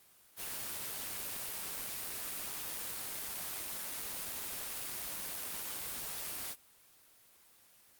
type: noise with amplitude modulation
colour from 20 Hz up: white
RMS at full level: -39 dBFS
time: 0.36-6.56 s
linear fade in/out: 50 ms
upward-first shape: sine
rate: 98.8 Hz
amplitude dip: 30%
effects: white hiss -63 dBFS RMS until 7.99 s + Opus 24 kbps